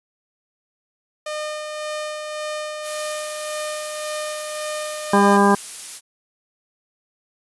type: tone with tremolo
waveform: sawtooth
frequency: 608 Hz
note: D#5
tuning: 40 cents flat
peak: -21 dBFS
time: 1.26-5.37 s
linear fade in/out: 5 ms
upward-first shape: sine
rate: 1.8 Hz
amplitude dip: 35%
type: noise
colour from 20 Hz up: blue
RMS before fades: -31 dBFS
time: 2.82-6.01 s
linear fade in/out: 50 ms
type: harmonic tone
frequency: 200.6 Hz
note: G3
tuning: 40 cents sharp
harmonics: 1 / 2 / 3 / 4 / 5 / 6 / 8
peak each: -16 / -18 / -25 / -20 / -18 / -24 / -24 dBFS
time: 5.13-5.55 s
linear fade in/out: 5 ms
effects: resampled to 24000 Hz